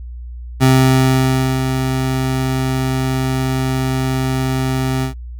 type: tone with ADSR envelope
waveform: 25% pulse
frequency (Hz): 131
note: C3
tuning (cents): +2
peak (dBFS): -4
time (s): 0.6-5.14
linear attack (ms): 31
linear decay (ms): 960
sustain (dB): -8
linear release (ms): 110
effects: noise-tail reverb RT60 0.1 s tail -24 dB re dry + added 60 Hz sine -27 dBFS peak until 5.39 s